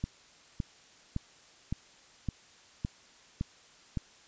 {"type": "click train", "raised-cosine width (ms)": 5, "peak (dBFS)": -19, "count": 8, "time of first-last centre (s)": [0.04, 3.973], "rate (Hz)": 1.78, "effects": ["white hiss -58 dBFS RMS until 4.27 s", "resampled to 16000 Hz"]}